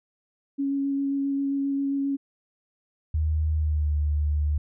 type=tone with vibrato; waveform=sine; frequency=277.2 Hz; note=C#4; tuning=in tune; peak=-23 dBFS; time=0.58-2.17 s; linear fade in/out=20 ms; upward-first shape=square; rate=7.5 Hz; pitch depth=8 cents each way
type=tone with pitch glide; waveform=sine; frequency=77.78 to 74.44 Hz; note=D#2 to D2; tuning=0 to +24 cents; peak=-21 dBFS; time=3.14-4.58 s; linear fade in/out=5 ms; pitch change=-76 cents; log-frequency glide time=3.56-3.91 s
effects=none